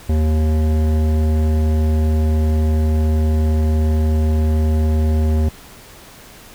sine tone with hard clipping, 77.78 Hz, D#2, in tune, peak -15 dBFS, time 0.09-5.49 s, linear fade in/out 5 ms, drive 14 dB, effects pink hiss -41 dBFS RMS until 6.54 s

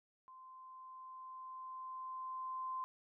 sine tone with level ramp, 1038 Hz, C6, 14 cents flat, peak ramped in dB -54 to -38 dBFS, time 0.28-2.84 s, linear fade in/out 0 ms, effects none

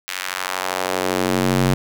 square tone with high-pass filter sweep, 46.25 Hz, F#1, in tune, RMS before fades -21 dBFS, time 0.08-1.74 s, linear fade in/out 0 ms, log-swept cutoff 2100 to 130 Hz, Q 1.1, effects none

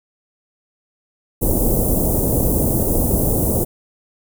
pink band-stop noise, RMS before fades -17 dBFS, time 1.41-3.65 s, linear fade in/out 20 ms, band 610 to 10000 Hz, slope 24 dB/octave, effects none

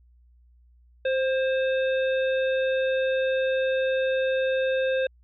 harmonic tone with a mistuned harmonic, 524 Hz, C5, 2 cents sharp, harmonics 1 / 3 / 5 / 7, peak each -22 / -32 / -36 / -39 dBFS, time 1.05-5.07 s, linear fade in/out 5 ms, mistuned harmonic 3, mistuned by +31 cents, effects added 60 Hz sine -54 dBFS peak until 5.23 s

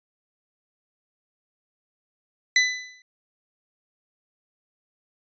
sawtooth tone with exponential decay, 2000 Hz, B6, 21 cents sharp, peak -10 dBFS, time 2.56-3.02 s, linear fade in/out 2 ms, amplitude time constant 99 ms, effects resampled to 16000 Hz

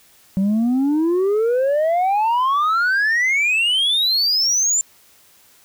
sine exponential sweep, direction up, 187.5 to 7320 Hz, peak -12 dBFS, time 0.37-4.81 s, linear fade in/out 0 ms, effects tanh soft clip ceiling -14 dBFS + white hiss -52 dBFS RMS until 5.64 s

